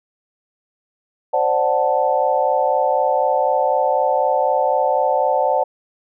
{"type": "chord", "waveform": "sine", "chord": "D dominant seventh", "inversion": "third", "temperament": "equal", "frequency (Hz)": [523.3, 587.3, 740, 880], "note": ["C5", "D5", "F#5", "A5"], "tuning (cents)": [0, 0, 0, 0], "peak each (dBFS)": -20, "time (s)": [1.33, 5.64], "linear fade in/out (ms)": 10, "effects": []}